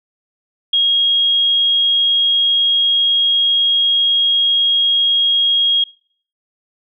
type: tone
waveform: sine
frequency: 3274 Hz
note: G#7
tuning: 25 cents flat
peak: -11 dBFS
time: 0.73-5.84 s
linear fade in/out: 5 ms
effects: noise-tail reverb RT60 0.5 s tail -22 dB re dry